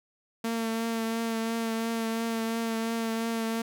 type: tone with vibrato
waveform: sawtooth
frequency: 227 Hz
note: A#3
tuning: 46 cents flat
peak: -24 dBFS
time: 0.44-3.62 s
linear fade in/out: 5 ms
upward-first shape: triangle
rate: 2.9 Hz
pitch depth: 23 cents each way
effects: none